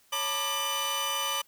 sawtooth tone cluster, 554 / 886 / 970 / 1192 / 2996 Hz, C#5 / A5 / B5 / D6 / F#7, -1 / +12 / -31 / +25 / +21 cents, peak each -36 / -36 / -35 / -29 / -28 dBFS, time 0.12-1.42 s, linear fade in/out 10 ms, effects white hiss -63 dBFS RMS until 1.47 s

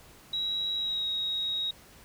sine tone with pitch glide, 3867 to 3787 Hz, B7 to A#7, -37 to +27 cents, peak -28 dBFS, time 0.33-1.71 s, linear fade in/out 5 ms, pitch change -36 cents, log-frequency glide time 0.75-1.07 s, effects pink hiss -54 dBFS RMS until 2.04 s

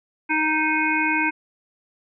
harmonic tone, 311.1 Hz, D#4, in tune, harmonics 1 / 3 / 5 / 7 / 8, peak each -25 / -25 / -25 / -25 / -25 dBFS, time 0.29-1.31 s, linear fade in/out 20 ms, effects none

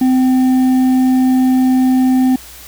triangle tone with hard clipping, 257.5 Hz, C4, 28 cents flat, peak -10 dBFS, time 0.01-2.36 s, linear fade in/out 5 ms, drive 8 dB, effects added 60 Hz sine -42 dBFS peak until 2.67 s + white hiss -36 dBFS RMS until 2.67 s

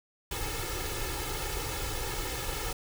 pink noise with comb filter, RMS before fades -34 dBFS, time 0.31-2.73 s, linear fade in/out 5 ms, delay 2.3 ms, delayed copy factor +0.9, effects none

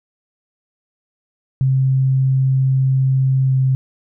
sine tone with pitch glide, 132.6 to 131.68 Hz, C3 to C3, +23 to +11 cents, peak -12 dBFS, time 1.61-3.75 s, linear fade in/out 0 ms, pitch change -12 cents, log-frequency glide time 3.46-3.53 s, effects none

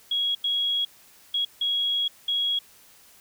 sine tone bursts at uneven times, 3316 Hz, G#7, 3 cents flat, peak -22 dBFS, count 5, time 0.11-0.35 / 0.44-0.85 / 1.34-1.45 / 1.61-2.08 / 2.28-2.59 s, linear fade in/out 5 ms, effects white hiss -54 dBFS RMS until 3.2 s

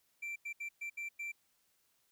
triangle tone bursts at uneven times, 2349 Hz, D7, in tune, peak -37 dBFS, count 6, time 0.22-0.36 / 0.45-0.53 / 0.6-0.69 / 0.81-0.9 / 0.97-1.09 / 1.19-1.32 s, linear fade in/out 10 ms, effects white hiss -75 dBFS RMS until 2.11 s

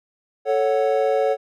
triangle chord, F# minor, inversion first, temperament equal, 440 / 554.4 / 740 Hz, A4 / C#5 / F#5, 0 / 0 / 0 cents, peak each -19 / -18 / -22 dBFS, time 0.45-1.37 s, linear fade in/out 50 ms, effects none

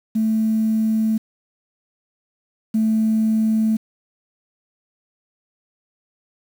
sine tone pair in turn, 220 / 220 Hz, A3 / A3, 0 / 0 cents, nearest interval unison, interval 0 cents, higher neither, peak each -15 / -14 dBFS, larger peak second, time 0.15-1.18 / 2.74-3.77 s, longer neither, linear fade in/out 10 ms, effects tanh soft clip ceiling -10 dBFS + 7-bit

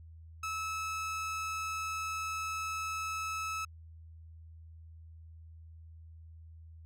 30% pulse tone, 1300 Hz, E6, 24 cents flat, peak -32 dBFS, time 0.43-3.65 s, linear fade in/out 5 ms, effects added 81 Hz sine -49 dBFS peak until 6.85 s + low-pass 12000 Hz 12 dB/octave

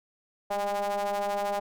square ring-modulated tone, 102.2 Hz, G#2, 27 cents flat, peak -25 dBFS, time 0.5-1.6 s, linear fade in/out 10 ms, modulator 709 Hz, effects none

